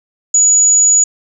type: tone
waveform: sine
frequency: 6860 Hz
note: A8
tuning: 45 cents flat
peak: -6 dBFS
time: 0.34-1.04 s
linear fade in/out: 5 ms
effects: none